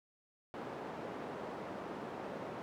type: band-pass noise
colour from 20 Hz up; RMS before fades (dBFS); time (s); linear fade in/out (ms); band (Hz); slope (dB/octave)
white; -44; 0.54-2.62; 0; 170 to 730; 12
effects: none